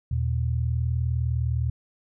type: tone pair together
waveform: sine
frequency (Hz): 80.19 / 120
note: E2 / B2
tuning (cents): -47 / -49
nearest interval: perfect fifth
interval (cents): 698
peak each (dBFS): -25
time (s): 0.11-1.7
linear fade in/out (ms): 5
effects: none